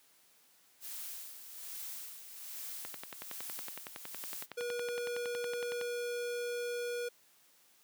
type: noise with tremolo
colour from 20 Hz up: blue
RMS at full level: -43 dBFS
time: 0.8-4.47 s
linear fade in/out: 50 ms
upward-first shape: sine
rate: 1.2 Hz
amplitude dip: 60%
type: click train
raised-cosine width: 0.3 ms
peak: -26 dBFS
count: 33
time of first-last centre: 2.85-5.813 s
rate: 10.8 Hz
type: tone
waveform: square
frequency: 481.5 Hz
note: B4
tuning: 44 cents flat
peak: -36 dBFS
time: 4.57-7.09 s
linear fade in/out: 10 ms
effects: white hiss -66 dBFS RMS until 7.83 s + high-pass 150 Hz 12 dB/octave